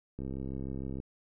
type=click train; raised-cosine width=3 ms; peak=-26 dBFS; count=55; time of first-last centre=0.19-1.001 s; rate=66.6 Hz; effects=none